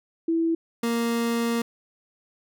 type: tone pair in turn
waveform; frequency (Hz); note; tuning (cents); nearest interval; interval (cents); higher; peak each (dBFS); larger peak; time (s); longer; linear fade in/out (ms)
sine / 30% pulse; 329.6 / 233.1; E4 / A#3; 0 / 0; tritone; 600; first; -20 / -20; neither; 0.28-0.55 / 0.83-1.62; second; 5
effects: none